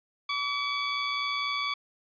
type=tone with amplitude modulation; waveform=15% pulse; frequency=1142 Hz; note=D6; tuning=49 cents flat; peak=-20 dBFS; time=0.29-1.74 s; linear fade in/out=5 ms; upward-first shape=sine; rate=124 Hz; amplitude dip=30%; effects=resampled to 11025 Hz